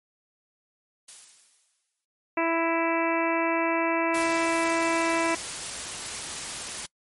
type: noise with exponential decay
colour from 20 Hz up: blue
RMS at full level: -40 dBFS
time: 1.08-2.05 s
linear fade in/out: 5 ms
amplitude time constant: 210 ms
type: harmonic tone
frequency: 331.1 Hz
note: E4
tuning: 8 cents sharp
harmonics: 1 / 2 / 3 / 4 / 5 / 6 / 7 / 8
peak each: -27 / -28 / -29 / -35 / -36 / -34 / -33 / -35 dBFS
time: 2.37-5.35 s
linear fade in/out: 5 ms
type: noise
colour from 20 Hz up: white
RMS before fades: -34 dBFS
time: 4.14-6.86 s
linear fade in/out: 5 ms
effects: noise-tail reverb RT60 0.1 s tail -24 dB re dry + MP3 48 kbps